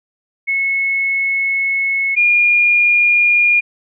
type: tone pair in turn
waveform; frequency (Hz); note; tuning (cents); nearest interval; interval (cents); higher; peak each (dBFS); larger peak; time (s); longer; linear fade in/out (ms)
sine; 2191 / 2422; C#7 / D#7; -21 / -47; major second; 174; second; -14 / -9; second; 0.47-2.16 / 2.16-3.61; first; 20
effects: none